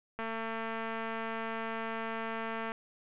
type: click train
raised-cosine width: 0.5 ms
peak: -23 dBFS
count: 570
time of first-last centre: 0.19-2.719 s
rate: 225 Hz
effects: resampled to 8000 Hz + 9-bit